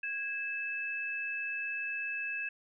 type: tone pair together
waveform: sine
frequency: 1647.3 / 2615 Hz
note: G#6 / E7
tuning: -15 / -15 cents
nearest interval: minor sixth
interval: 800 cents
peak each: -38 / -35 dBFS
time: 0.03-2.49 s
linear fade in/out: 5 ms
effects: none

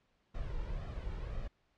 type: noise with flanger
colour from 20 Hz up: brown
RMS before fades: -39 dBFS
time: 0.34-1.48 s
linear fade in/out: 10 ms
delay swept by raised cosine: 1.6 to 2.19 ms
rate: 1.9 Hz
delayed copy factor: +0.55
effects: pink hiss -75 dBFS RMS until 1.77 s + low-pass 4000 Hz 12 dB/octave

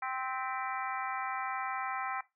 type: harmonic tone with a mistuned harmonic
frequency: 260.7 Hz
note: C4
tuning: 6 cents flat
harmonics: 3 / 4 / 5 / 6 / 7 / 8 / 9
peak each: -38 / -40 / -39 / -45 / -47 / -44 / -47 dBFS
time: 0.02-2.21 s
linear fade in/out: 5 ms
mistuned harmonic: 8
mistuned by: -76 cents
effects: noise-tail reverb RT60 0.2 s tail -17 dB re dry

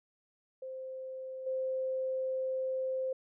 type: tone with level steps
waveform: sine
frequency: 522 Hz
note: C5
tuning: 4 cents flat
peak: -39 / -31 dBFS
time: 0.62-3.13 s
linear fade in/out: 5 ms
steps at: 1.46 s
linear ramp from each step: 10 ms
effects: none

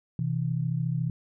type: tone pair together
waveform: sine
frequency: 127.7 / 161.67 Hz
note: C3 / E3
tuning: -42 / -33 cents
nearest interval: major third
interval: 409 cents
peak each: -28 dBFS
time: 0.19-1.1 s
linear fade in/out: 2 ms
effects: none

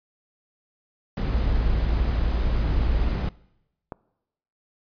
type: noise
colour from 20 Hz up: brown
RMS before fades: -25 dBFS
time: 1.17-3.29 s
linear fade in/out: 2 ms
type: tone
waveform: sine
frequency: 56.3 Hz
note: A1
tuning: 40 cents sharp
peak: -23 dBFS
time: 1.26-3.13 s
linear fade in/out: 50 ms
type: click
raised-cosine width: 1 ms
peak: -19 dBFS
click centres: 3.922 s
effects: noise-tail reverb RT60 0.9 s tail -22 dB re dry + resampled to 11025 Hz

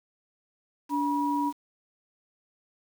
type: tone pair together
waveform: sine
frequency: 288.9 / 964.5 Hz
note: D4 / B5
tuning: -28 / -41 cents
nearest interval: octave + major sixth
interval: 2087 cents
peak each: -27 dBFS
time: 0.89-1.53 s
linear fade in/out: 50 ms
effects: 8-bit

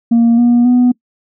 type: tone with pitch steps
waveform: sine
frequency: 233.1 / 239.9 / 247 Hz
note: A#3 / A#3 / B3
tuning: 0 / +50 / 0 cents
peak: -4 dBFS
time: 0.11-0.92 s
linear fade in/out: 10 ms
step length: 270 ms
effects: noise-tail reverb RT60 0.1 s tail -24 dB re dry + tanh soft clip ceiling -5 dBFS

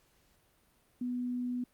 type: tone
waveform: sine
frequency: 246.9 Hz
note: B3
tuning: in tune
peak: -32 dBFS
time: 1.01-1.64 s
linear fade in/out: 5 ms
effects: pink hiss -69 dBFS RMS until 1.73 s + Opus 48 kbps

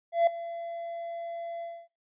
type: tone with ADSR envelope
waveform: triangle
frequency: 678 Hz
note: E5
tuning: 49 cents sharp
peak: -16 dBFS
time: 0.12-1.88 s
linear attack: 150 ms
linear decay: 4 ms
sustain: -17 dB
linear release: 260 ms
effects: noise-tail reverb RT60 0.2 s tail -18 dB re dry + resampled to 8000 Hz

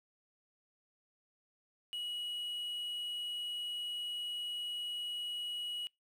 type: tone with quantisation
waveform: triangle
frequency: 2915 Hz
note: F#7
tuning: 26 cents flat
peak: -36 dBFS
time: 1.93-5.87 s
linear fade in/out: 0 ms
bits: 10
effects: noise-tail reverb RT60 0.2 s tail -26 dB re dry

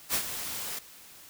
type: noise with ADSR envelope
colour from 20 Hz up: white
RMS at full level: -26 dBFS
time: 0.09-0.79 s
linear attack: 53 ms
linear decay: 77 ms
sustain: -10 dB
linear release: 6 ms
effects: white hiss -51 dBFS RMS until 1.29 s

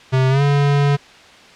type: tone with pitch glide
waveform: square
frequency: 130.81 to 142.65 Hz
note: C3 to C#3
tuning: 0 to +50 cents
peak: -13 dBFS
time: 0.12-0.97 s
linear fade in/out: 20 ms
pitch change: +150 cents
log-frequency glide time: 0.29-0.42 s
effects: white hiss -43 dBFS RMS until 1.55 s + low-pass 4000 Hz 12 dB/octave

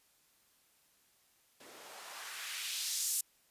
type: noise with band-pass filter sweep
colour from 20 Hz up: blue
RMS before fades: -40 dBFS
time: 1.6-3.21 s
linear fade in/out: 5 ms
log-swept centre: 310 to 8800 Hz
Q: 1.2
effects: white hiss -70 dBFS RMS until 3.5 s + resampled to 32000 Hz

